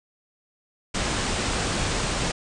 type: low-pass noise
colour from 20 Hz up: pink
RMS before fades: -26 dBFS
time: 0.94-2.32 s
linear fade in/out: 10 ms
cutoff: 9100 Hz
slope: 96 dB/octave
effects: none